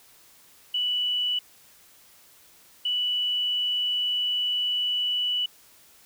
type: tone pair in turn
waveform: sine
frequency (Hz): 2960 / 2960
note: F#7 / F#7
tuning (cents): 0 / 0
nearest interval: unison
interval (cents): 0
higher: neither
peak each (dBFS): -23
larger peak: neither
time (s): 0.74-1.39 / 2.85-5.46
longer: second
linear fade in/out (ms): 5
effects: white hiss -55 dBFS RMS until 6.05 s